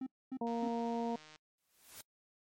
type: tone bursts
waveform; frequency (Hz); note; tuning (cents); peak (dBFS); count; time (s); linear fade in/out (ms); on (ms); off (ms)
triangle; 261.6; C4; 0; -35; 3; 0.01-0.678; 5; 56; 250
type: harmonic tone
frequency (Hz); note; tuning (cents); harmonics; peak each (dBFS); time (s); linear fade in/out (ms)
233.1; A#3; 0; 1 / 2 / 3 / 4; -36 / -39 / -41 / -42; 0.41-1.16; 5
type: click train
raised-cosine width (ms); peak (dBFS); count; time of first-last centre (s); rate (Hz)
0.2; -38; 138; 0.47-1.36; 154
type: noise with exponential growth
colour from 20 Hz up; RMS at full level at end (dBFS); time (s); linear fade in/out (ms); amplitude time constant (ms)
white; -47; 1.58-2.01; 2; 93
effects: noise-tail reverb RT60 0.1 s tail -24 dB re dry + MP3 64 kbps